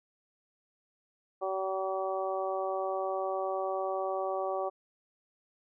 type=harmonic tone; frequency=190.5 Hz; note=G3; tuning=49 cents flat; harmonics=2 / 3 / 4 / 5 / 6; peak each=-36 / -34 / -35 / -45 / -39 dBFS; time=1.41-4.7 s; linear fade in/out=20 ms; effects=none